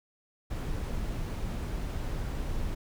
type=noise; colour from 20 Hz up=brown; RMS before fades=-33 dBFS; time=0.5-2.75 s; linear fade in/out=10 ms; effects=none